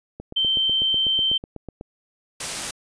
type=click train; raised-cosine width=2 ms; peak=-21 dBFS; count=14; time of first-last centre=0.2-1.811 s; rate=8.07 Hz
type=tone; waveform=sine; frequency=3115 Hz; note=G7; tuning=12 cents flat; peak=-18 dBFS; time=0.36-1.38 s; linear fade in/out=10 ms
type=noise; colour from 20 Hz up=white; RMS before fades=-28 dBFS; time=2.4-2.71 s; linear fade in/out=5 ms
effects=resampled to 22050 Hz